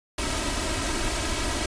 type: noise with comb filter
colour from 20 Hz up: pink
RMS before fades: -27 dBFS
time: 0.18-1.66 s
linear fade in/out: 5 ms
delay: 3.1 ms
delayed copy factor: +0.7
effects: resampled to 22050 Hz